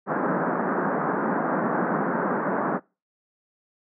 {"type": "band-pass noise", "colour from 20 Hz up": "pink", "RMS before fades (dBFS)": -25, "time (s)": [0.06, 2.8], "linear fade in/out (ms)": 50, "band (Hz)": [170, 1600], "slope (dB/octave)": 48, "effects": ["noise-tail reverb RT60 0.3 s tail -25 dB re dry"]}